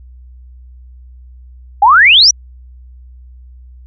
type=exponential sweep; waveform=sine; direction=up; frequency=773 to 6050 Hz; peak=-3 dBFS; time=1.82-2.31 s; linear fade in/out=5 ms; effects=added 62 Hz sine -34 dBFS peak until 3.86 s